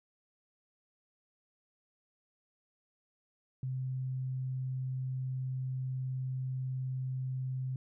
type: tone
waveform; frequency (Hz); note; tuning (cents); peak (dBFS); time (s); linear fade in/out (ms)
sine; 129.9; C3; -12; -33; 3.63-7.76; 2
effects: none